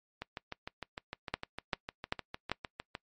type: two click trains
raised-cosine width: 0.3 ms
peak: -14 / -22 dBFS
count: 4 / 19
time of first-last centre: 1.34-2.516 / 0.22-2.951 s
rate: 2.55 / 6.59 Hz
effects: noise-tail reverb RT60 0.1 s tail -23 dB re dry + MP3 48 kbps